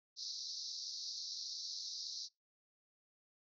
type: band-pass noise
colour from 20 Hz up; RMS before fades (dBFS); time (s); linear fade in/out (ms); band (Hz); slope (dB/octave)
pink; -45; 0.16-2.29; 50; 4000 to 5900; 96
effects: noise-tail reverb RT60 0.2 s tail -24 dB re dry